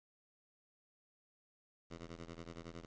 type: ring-modulated tone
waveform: 10% pulse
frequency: 83.4 Hz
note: E2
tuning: 21 cents sharp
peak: -37 dBFS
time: 1.9-2.86 s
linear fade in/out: 10 ms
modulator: 47.1 Hz
effects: resampled to 16000 Hz + 11-bit